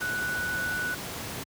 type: tone in noise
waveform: sine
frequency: 1480 Hz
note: F#6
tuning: in tune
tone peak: -28 dBFS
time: 0.01-0.95 s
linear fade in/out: 10 ms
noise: pink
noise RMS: -36 dBFS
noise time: 0-1.44 s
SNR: +5 dB
effects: high-pass 80 Hz 12 dB/octave